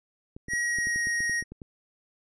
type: clicks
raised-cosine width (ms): 3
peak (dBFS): -28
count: 12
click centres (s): 0.365 / 0.484 / 0.535 / 0.786 / 0.871 / 0.96 / 1.071 / 1.205 / 1.296 / 1.425 / 1.52 / 1.618
type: tone with pitch glide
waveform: square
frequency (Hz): 1903 to 1879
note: A#6 to A#6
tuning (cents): +35 to +13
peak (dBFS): -26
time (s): 0.48-1.44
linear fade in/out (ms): 50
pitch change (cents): -22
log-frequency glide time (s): 0.59-1.06
effects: resampled to 22050 Hz